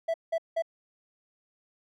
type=tone bursts; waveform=triangle; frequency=659.3 Hz; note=E5; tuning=in tune; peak=-23 dBFS; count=3; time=0.08-0.623 s; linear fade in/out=10 ms; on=61 ms; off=180 ms; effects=none